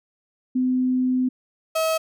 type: tone pair in turn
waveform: sine / 35% pulse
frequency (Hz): 254.8 / 642.1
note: C4 / E5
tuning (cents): -46 / -46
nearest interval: octave + major third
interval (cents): 1600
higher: second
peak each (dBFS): -18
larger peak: neither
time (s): 0.55-1.29 / 1.75-1.98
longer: first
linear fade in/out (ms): 10
effects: none